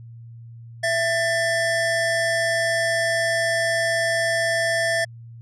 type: tone pair together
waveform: square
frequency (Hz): 665.5 / 1778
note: E5 / A6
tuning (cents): +16 / +18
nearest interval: octave + perfect fourth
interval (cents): 1702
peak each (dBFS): -23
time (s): 0.83-5.05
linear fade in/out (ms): 10
effects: added 116 Hz sine -38 dBFS peak until 5.41 s + resampled to 24000 Hz